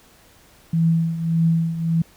sine tone with tremolo, 164.81 Hz, E3, in tune, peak -13 dBFS, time 0.73-2.02 s, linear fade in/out 5 ms, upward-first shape triangle, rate 1.7 Hz, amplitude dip 75%, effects pink hiss -52 dBFS RMS until 2.16 s

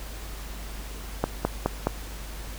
click train, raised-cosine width 1 ms, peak -8 dBFS, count 4, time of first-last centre 1.24-1.87 s, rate 4.76 Hz, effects added 50 Hz sine -36 dBFS peak until 2.58 s + pink hiss -42 dBFS RMS until 2.58 s

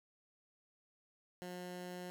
15% pulse tone, 179.5 Hz, F3, 48 cents sharp, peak -38 dBFS, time 1.42-2.1 s, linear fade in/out 0 ms, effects none

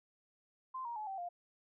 sine tone with pitch steps, 1039 / 941.8 / 853.7 / 773.9 / 701.5 Hz, C6 / A#5 / G#5 / G5 / F5, -12 / +18 / +47 / -22 / +8 cents, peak -39 dBFS, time 0.74-1.29 s, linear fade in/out 10 ms, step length 110 ms, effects none

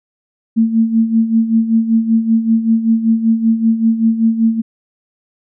sine tone with tremolo, 225.5 Hz, A3, 43 cents sharp, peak -7 dBFS, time 0.56-4.62 s, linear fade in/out 20 ms, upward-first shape sine, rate 5.2 Hz, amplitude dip 70%, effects none

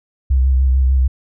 sine tone with vibrato, 65.4 Hz, C2, in tune, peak -10 dBFS, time 0.3-1.08 s, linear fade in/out 10 ms, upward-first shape square, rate 6.7 Hz, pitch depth 31 cents each way, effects none

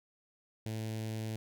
sawtooth tone with notch filter, 110 Hz, A2, in tune, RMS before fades -38 dBFS, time 0.66-1.36 s, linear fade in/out 0 ms, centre 1200 Hz, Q 0.92, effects none

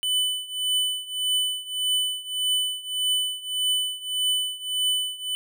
square tone with tremolo, 3000 Hz, F#7, 23 cents sharp, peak -20 dBFS, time 0.03-5.35 s, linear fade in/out 0 ms, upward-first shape triangle, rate 1.7 Hz, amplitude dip 90%, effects none

